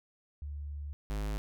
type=tone pair in turn; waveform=sine / square; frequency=72.7 / 51.81 Hz; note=D2 / G#1; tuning=-17 / -3 cents; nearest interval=tritone; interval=586 cents; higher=first; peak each=-37 / -33 dBFS; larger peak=second; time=0.42-0.93 / 1.1-1.38 s; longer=first; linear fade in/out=0 ms; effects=none